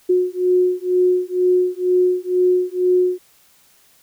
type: beating tone pair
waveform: sine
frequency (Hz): 362.2 / 364.3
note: F#4 / F#4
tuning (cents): -37 / -27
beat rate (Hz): 2.1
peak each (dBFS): -17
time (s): 0.09-3.19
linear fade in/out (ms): 10
effects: white hiss -54 dBFS RMS until 4.02 s